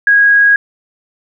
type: tone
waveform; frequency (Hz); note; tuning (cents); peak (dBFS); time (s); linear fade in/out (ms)
sine; 1647; G#6; -15; -5; 0.07-0.56; 2
effects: none